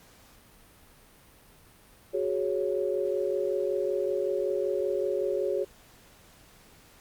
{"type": "chord", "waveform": "sine", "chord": "F# suspended second", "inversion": "none", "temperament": "equal", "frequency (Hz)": [370, 415.3, 554.4], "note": ["F#4", "G#4", "C#5"], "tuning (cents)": [0, 0, 0], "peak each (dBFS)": -30, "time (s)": [2.13, 5.65], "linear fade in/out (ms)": 20, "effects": ["pink hiss -56 dBFS RMS until 7 s", "Opus 48 kbps"]}